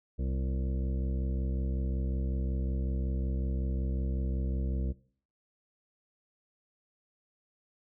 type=harmonic tone with a mistuned harmonic; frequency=65.41 Hz; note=C2; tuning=in tune; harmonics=1 / 2 / 3 / 4 / 5 / 7 / 8 / 9; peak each=-30 / -38 / -40 / -45 / -46 / -47 / -53 / -54 dBFS; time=0.18-4.93 s; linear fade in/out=20 ms; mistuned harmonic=5; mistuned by=+67 cents; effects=noise-tail reverb RT60 0.5 s tail -19 dB re dry